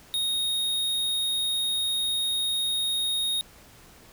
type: tone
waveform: square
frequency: 3729 Hz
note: A#7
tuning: in tune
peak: -25 dBFS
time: 0.14-3.41 s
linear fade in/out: 0 ms
effects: pink hiss -52 dBFS RMS until 4.12 s